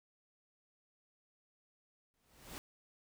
pink noise with exponential growth, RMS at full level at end -44 dBFS, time 2.14-2.58 s, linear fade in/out 0 ms, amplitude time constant 94 ms, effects none

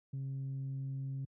sine tone with frequency modulation, 135.3 Hz, C#3, 42 cents flat, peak -35 dBFS, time 0.13-1.25 s, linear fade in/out 5 ms, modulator 135 Hz, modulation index 0.26, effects tanh soft clip ceiling -31 dBFS + high-pass 80 Hz 12 dB/octave

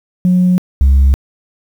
sine tone pair in turn, 181.1 / 67.84 Hz, F#3 / C#2, -37 / -37 cents, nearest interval octave + perfect fourth, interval 1700 cents, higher first, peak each -6 / -3 dBFS, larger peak second, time 0.25-0.58 / 0.81-1.14 s, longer neither, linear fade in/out 0 ms, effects tanh soft clip ceiling -4 dBFS + 7-bit

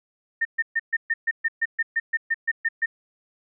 sine tone bursts, 1820 Hz, A#6, 42 cents flat, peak -19 dBFS, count 15, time 0.41-2.86 s, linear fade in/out 10 ms, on 42 ms, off 130 ms, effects none

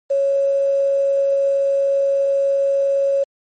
sine tone with quantisation, 553 Hz, C#5, 4 cents flat, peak -14 dBFS, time 0.1-3.24 s, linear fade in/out 10 ms, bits 7, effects MP3 32 kbps

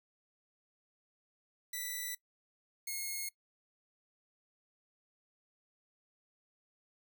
5% pulse tone pair in turn, 1975.5 / 2164 Hz, B6 / C#7, 0 / -42 cents, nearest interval major second, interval 158 cents, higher second, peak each -27 dBFS, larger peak neither, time 1.73-2.15 / 2.87-3.29 s, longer neither, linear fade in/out 5 ms, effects noise-tail reverb RT60 0.1 s tail -21 dB re dry

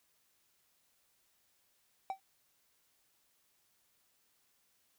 triangle tone with exponential decay, 771 Hz, G5, 29 cents flat, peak -29 dBFS, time 2.1-2.2 s, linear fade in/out 1 ms, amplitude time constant 20 ms, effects white hiss -74 dBFS RMS until 4.98 s

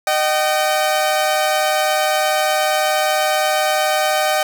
sawtooth tone pair together, 614 / 765.4 Hz, D#5 / G5, -23 / -42 cents, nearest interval major third, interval 381 cents, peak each -14 dBFS, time 0.07-4.43 s, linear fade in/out 2 ms, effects none

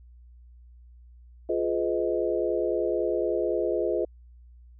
sine chord, F half-diminished seventh, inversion none, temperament just, 349.2 / 419.1 / 502.9 / 628.6 Hz, F4 / Ab4 / Cb5 / Eb5, 0 / +16 / +31 / +18 cents, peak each -28 / -29 / -30 / -30 dBFS, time 1.49-4.05 s, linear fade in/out 5 ms, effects added 60 Hz sine -48 dBFS peak until 4.79 s

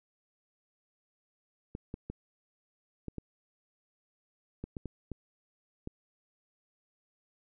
clicks, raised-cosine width 3 ms, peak -25 dBFS, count 10, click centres 1.751 / 1.941 / 2.1 / 3.083 / 3.183 / 4.64 / 4.768 / 4.857 / 5.117 / 5.874 s, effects none

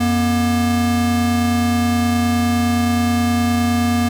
square tone pair together, 89.5 / 238.9 Hz, F2 / A#3, +43 / +43 cents, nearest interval octave + perfect fourth, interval 1700 cents, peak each -22 / -16 dBFS, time 0-4.09 s, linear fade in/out 10 ms, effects none

